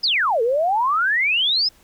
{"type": "exponential two-way sweep", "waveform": "sine", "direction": "down then up", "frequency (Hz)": [5274, 440, 5274], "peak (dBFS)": -16, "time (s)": [0.03, 1.69], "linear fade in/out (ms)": 10, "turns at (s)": 0.42, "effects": ["pink hiss -54 dBFS RMS until 1.83 s"]}